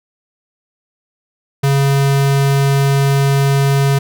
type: tone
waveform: square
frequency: 138.59 Hz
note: C#3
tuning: in tune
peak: -11 dBFS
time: 1.63-3.99 s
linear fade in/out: 10 ms
effects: none